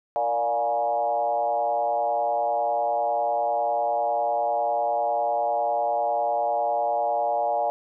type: tone with frequency modulation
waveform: sine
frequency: 708 Hz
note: F5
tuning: 23 cents sharp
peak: -21 dBFS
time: 0.16-7.7 s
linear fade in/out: 0 ms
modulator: 122 Hz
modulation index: 1.3
effects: none